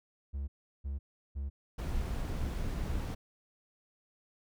triangle tone bursts, 69.3 Hz, C#2, in tune, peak -32 dBFS, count 6, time 0.33-3.03 s, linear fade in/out 20 ms, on 150 ms, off 360 ms
brown noise, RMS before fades -35 dBFS, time 1.78-3.15 s, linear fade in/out 10 ms
effects none

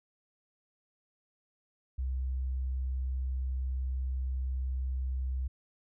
sine tone, 64.7 Hz, C2, 19 cents flat, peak -30 dBFS, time 1.98-5.48 s, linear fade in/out 10 ms, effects none

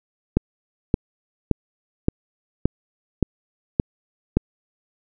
click train, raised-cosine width 3 ms, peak -3 dBFS, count 8, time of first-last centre 0.37-4.37 s, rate 1.75 Hz, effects none

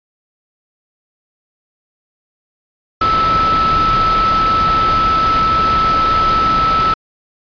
sine tone in noise, 1312 Hz, E6, 9 cents flat, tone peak -11 dBFS, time 3.01-6.94 s, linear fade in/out 5 ms, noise pink, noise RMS -20 dBFS, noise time 3.01-6.94 s, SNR +6 dB, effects resampled to 11025 Hz

